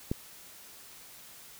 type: click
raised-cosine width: 3 ms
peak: -16 dBFS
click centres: 0.115 s
effects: white hiss -51 dBFS RMS until 1.59 s

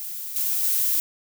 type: noise with level steps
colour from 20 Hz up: violet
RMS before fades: -33 / -24 / -22 dBFS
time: 0-1 s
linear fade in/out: 0 ms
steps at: 0.36 / 0.63 s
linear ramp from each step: 2 ms
effects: none

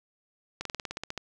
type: slowing click train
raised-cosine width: 0.2 ms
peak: -17 dBFS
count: 11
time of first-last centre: 0.61-1.177 s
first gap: 43 ms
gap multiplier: 1.06
effects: none

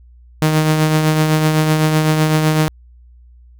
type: tone with tremolo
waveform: sawtooth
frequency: 155.56 Hz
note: D#3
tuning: in tune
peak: -6 dBFS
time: 0.42-2.68 s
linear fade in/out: 0 ms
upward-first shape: triangle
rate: 7.9 Hz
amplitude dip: 45%
effects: added 60 Hz sine -41 dBFS peak until 3.59 s

